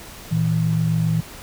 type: tone pair together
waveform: sine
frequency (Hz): 114.6 / 162.07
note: A#2 / E3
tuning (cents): -29 / -29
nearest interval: tritone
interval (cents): 600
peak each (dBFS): -22 / -18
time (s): 0.31-1.21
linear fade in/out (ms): 10
effects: pink hiss -39 dBFS RMS until 1.42 s